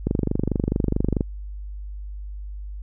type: click train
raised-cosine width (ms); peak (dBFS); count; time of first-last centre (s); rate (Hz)
3; -8; 29; 0.07-1.208; 24.6
effects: added 50 Hz sine -31 dBFS peak until 2.82 s